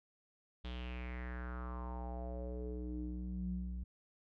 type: tone with low-pass filter sweep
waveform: square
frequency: 61.5 Hz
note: B1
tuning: 7 cents flat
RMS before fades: -42 dBFS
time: 0.64-3.84 s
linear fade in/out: 10 ms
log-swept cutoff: 3500 to 130 Hz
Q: 4.8
effects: none